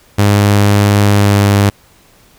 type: tone with pitch glide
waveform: sawtooth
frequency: 102.1 to 100.99 Hz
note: G#2 to G#2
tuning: -29 to -48 cents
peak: -3 dBFS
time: 0.18-1.7 s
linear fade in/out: 10 ms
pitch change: -19 cents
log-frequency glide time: 1.1-1.4 s
effects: pink hiss -47 dBFS RMS until 2.38 s